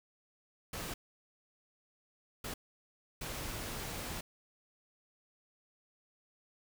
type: noise bursts at uneven times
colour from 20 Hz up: pink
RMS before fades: -41 dBFS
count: 3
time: 0.73-0.94 / 2.44-2.54 / 3.21-4.21 s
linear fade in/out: 5 ms
effects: none